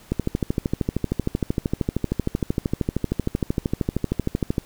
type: click train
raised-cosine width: 3 ms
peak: -8 dBFS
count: 59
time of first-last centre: 0.12-4.582 s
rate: 13 Hz
effects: pink hiss -50 dBFS RMS until 4.65 s